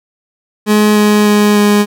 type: tone with pitch steps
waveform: 30% pulse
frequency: 211 / 209.5 / 208.1 / 206.7 Hz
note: G#3 / G#3 / G#3 / G#3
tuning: +28 / +15 / +4 / -8 cents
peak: -4 dBFS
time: 0.66-1.86 s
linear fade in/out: 50 ms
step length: 300 ms
effects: none